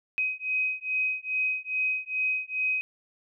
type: beating tone pair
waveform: sine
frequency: 2521 / 2523.4 Hz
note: D#7 / D#7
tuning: +22 / +24 cents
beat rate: 2.4 Hz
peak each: -29 dBFS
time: 0.18-2.81 s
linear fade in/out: 0 ms
effects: none